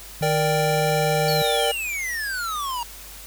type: tone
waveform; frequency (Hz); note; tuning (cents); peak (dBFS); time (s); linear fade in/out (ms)
sine; 154.5; D#3; -12; -24; 0.21-1.42; 0
type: chord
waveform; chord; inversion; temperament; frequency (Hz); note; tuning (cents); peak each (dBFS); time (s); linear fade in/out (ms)
square; G minor; first; equal; 466.2 / 587.3 / 784; Bb4 / D5 / G5; 0 / 0 / 0; -25; 0.22-1.72; 10
type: exponential sweep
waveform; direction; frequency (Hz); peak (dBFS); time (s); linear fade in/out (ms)
square; down; 4495 to 930; -26; 1.28-2.83; 2
effects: added 50 Hz sine -44 dBFS peak until 3.26 s + white hiss -41 dBFS RMS until 3.26 s